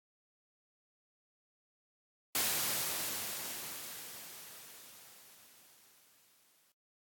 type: noise with exponential decay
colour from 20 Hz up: white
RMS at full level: -31 dBFS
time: 2.35-6.72 s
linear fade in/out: 2 ms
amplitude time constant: 950 ms
effects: high-pass 100 Hz 12 dB/octave + AAC 64 kbps